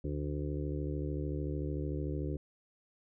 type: harmonic tone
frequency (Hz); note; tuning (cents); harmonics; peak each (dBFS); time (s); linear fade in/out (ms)
73.42; D2; 0; 1 / 2 / 4 / 5 / 6 / 7; -37 / -38 / -40 / -42 / -46 / -47; 0.04-2.37; 5
effects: none